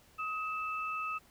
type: tone pair together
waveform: sine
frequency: 1265.5 / 2637 Hz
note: D#6 / E7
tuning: +29 / 0 cents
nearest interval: octave + minor second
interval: 1271 cents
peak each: -35 / -39 dBFS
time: 0.18-1.19 s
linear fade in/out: 20 ms
effects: pink hiss -63 dBFS RMS until 1.3 s